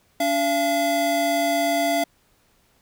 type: tone pair together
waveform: square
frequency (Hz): 286.6 / 681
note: D4 / F5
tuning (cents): -42 / -44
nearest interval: octave + minor third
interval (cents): 1498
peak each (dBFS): -26 / -21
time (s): 0.2-2.04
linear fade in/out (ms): 5
effects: pink hiss -62 dBFS RMS until 2.81 s